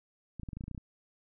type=clicks; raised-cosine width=5 ms; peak=-28 dBFS; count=11; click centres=0.397 / 0.433 / 0.488 / 0.532 / 0.57 / 0.609 / 0.639 / 0.681 / 0.713 / 0.748 / 0.778 s; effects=none